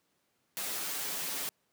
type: noise with comb filter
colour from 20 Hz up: white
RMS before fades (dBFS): -36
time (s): 0.57-1.49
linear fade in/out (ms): 0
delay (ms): 8.4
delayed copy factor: -0.85
effects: pink hiss -75 dBFS RMS until 1.72 s + high-pass 150 Hz 12 dB/octave

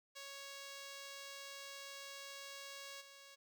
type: tone with level steps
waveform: 5% pulse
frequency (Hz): 554.4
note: C#5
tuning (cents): 0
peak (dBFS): -37 / -45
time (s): 0.15-3.36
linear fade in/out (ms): 20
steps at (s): 3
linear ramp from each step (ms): 20
effects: none

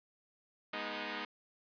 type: chord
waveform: 5% pulse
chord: G# minor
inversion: none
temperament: equal with one note detuned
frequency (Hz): 207.7 / 243.5 / 311.1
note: G#3 / B3 / D#4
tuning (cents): 0 / -24 / 0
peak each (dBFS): -32 / -32 / -30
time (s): 0.73-1.25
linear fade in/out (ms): 5
effects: resampled to 11025 Hz

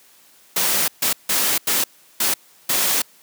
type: noise bursts at uneven times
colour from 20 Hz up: white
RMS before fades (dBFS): -19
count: 6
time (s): 0.56-0.88 / 1.02-1.13 / 1.29-1.58 / 1.67-1.84 / 2.2-2.34 / 2.69-3.02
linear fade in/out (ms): 5
effects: white hiss -52 dBFS RMS until 3.22 s + high-pass 150 Hz 12 dB/octave

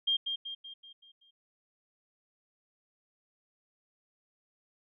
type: tone with echo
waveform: sine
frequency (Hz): 3206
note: G7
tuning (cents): +38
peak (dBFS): -25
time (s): 0.07-0.17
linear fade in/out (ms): 10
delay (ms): 190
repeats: 6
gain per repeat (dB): -6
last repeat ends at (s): 1.31
effects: none

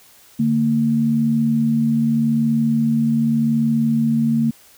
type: tone pair together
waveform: sine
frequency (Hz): 147.73 / 228.6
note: D3 / A#3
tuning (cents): +11 / -34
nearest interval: minor sixth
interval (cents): 755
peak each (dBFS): -22 / -15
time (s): 0.39-4.51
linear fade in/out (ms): 10
effects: white hiss -49 dBFS RMS until 4.77 s

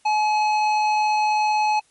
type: tone with hard clipping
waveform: sine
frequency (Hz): 851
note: G#5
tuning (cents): +42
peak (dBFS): -19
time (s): 0.05-1.8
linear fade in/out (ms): 10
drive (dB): 11
effects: white hiss -60 dBFS RMS until 1.9 s + MP3 48 kbps

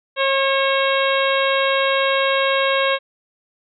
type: harmonic tone with a mistuned harmonic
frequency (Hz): 542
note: C#5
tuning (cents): -39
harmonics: 1 / 2 / 3 / 4 / 5 / 6 / 7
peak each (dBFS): -19 / -22 / -24 / -25 / -26 / -27 / -27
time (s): 0.16-2.99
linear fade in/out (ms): 50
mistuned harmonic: 4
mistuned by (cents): +27
effects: none

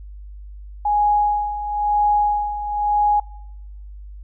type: tone with tremolo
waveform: sine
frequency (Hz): 830.6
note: G#5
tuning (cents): 0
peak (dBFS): -13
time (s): 0.85-3.2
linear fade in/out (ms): 5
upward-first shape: sine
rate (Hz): 1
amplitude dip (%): 70
effects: noise-tail reverb RT60 1.0 s tail -25 dB re dry + added 50 Hz sine -34 dBFS peak until 4.23 s

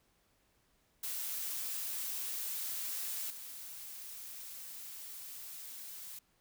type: noise with level steps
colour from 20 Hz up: blue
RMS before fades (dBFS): -39 / -47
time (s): 1.03-6.19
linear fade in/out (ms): 5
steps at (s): 3.3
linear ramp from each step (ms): 5
effects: pink hiss -73 dBFS RMS until 6.4 s

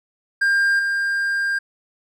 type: tone with level steps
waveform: triangle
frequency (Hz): 1600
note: G6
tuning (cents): +35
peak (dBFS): -13 / -17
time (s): 0.41-1.59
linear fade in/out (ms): 10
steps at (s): 0.79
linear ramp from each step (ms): 2
effects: none

